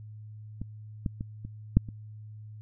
clicks, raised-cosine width 5 ms, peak -22 / -16 / -22 / -27 / -6 / -27 dBFS, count 6, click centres 0.616 / 1.062 / 1.209 / 1.45 / 1.77 / 1.888 s, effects added 107 Hz sine -42 dBFS peak until 2.61 s

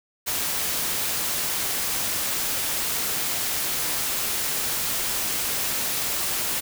white noise, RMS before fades -26 dBFS, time 0.26-6.61 s, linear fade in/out 20 ms, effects none

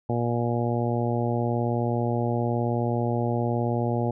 harmonic tone, 119 Hz, A#2, 36 cents sharp, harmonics 1 / 2 / 3 / 4 / 5 / 6 / 7, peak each -26 / -29 / -31 / -32 / -33 / -34 / -34 dBFS, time 0.09-4.11 s, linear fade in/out 5 ms, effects none

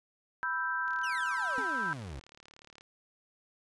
sine chord, E minor, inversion second, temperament equal, 987.8 / 1318.5 / 1568 Hz, B5 / E6 / G6, 0 / 0 / 0 cents, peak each -36 / -37 / -32 dBFS, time 0.43-1.93 s, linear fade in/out 0 ms
click train, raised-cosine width 0.2 ms, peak -36 dBFS, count 72, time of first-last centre 0.88-2.809 s, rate 36.8 Hz
30% pulse exponential sweep, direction down, 3100 to 58.9 Hz, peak -37 dBFS, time 1.03-2.2 s, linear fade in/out 10 ms
square tone with exponential decay, 267.4 Hz, C4, 38 cents sharp, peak -35 dBFS, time 1.58-1.72 s, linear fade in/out 0 ms, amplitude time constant 29 ms
effects resampled to 24000 Hz

